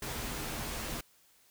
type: noise with comb filter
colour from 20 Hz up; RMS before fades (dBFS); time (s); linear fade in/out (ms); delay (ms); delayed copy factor
pink; -38; 0.02-1.01; 5; 11; -0.5
effects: white hiss -65 dBFS RMS until 1.5 s